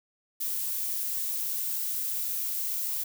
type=noise; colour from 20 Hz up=violet; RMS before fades=-31 dBFS; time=0.4-3.04 s; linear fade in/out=10 ms; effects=none